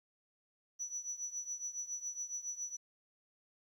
sine tone with tremolo, 5920 Hz, F#8, in tune, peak -34 dBFS, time 0.79-2.77 s, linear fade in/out 20 ms, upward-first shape triangle, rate 7.2 Hz, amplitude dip 90%, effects tanh soft clip ceiling -34 dBFS + 12-bit

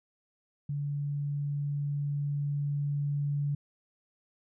sine tone with level ramp, 143.9 Hz, D3, 35 cents flat, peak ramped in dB -30 to -27 dBFS, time 0.69-3.55 s, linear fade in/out 5 ms, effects none

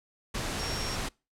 sine tone in noise, 5550 Hz, F8, 12 cents flat, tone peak -37 dBFS, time 0.59-0.96 s, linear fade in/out 10 ms, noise pink, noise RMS -33 dBFS, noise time 0.34-1.09 s, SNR -7 dB, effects noise-tail reverb RT60 0.3 s tail -26 dB re dry + low-pass 9000 Hz 12 dB/octave

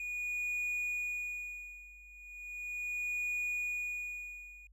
triangle tone with tremolo, 2455 Hz, D#7, 24 cents flat, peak -31 dBFS, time 0-4.67 s, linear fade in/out 2 ms, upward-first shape sine, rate 0.37 Hz, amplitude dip 90%, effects added 50 Hz sine -58 dBFS peak until 4.72 s

